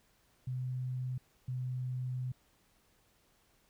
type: tone pair in turn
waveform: sine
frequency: 127.4 / 126.91 Hz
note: C3 / B2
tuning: -46 / +48 cents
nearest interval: unison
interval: 6 cents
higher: first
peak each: -34 / -34 dBFS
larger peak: neither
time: 0.47-1.18 / 1.48-2.32 s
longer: second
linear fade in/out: 5 ms
effects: pink hiss -70 dBFS RMS until 3.69 s